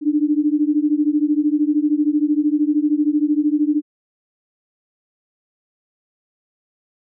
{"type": "beating tone pair", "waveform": "sine", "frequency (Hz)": [293, 306], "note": ["D4", "D#4"], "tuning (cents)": [-4, -29], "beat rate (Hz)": 13, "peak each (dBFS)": [-17, -18], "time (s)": [0.01, 3.82], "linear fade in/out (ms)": 50, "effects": []}